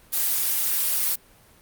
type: noise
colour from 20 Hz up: blue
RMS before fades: -23 dBFS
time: 0.12-1.16 s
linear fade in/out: 20 ms
effects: pink hiss -54 dBFS RMS until 1.61 s + Opus 32 kbps